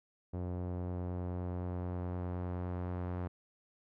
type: tone with low-pass filter sweep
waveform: sawtooth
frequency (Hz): 89.6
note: F2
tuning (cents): +45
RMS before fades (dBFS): -38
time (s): 0.33-3.28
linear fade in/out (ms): 10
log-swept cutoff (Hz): 640 to 1200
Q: 0.88
effects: none